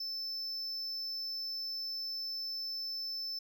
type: tone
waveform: triangle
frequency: 5280 Hz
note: E8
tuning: 2 cents sharp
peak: -35 dBFS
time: 0-3.39 s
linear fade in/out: 5 ms
effects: none